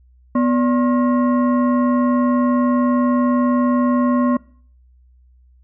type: tone with frequency modulation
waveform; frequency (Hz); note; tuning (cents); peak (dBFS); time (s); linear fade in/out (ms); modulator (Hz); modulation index
sine; 246.9; B3; 0; -13; 0.35-4.37; 5; 827; 0.68
effects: noise-tail reverb RT60 0.5 s tail -22 dB re dry + added 62 Hz sine -48 dBFS peak until 5.63 s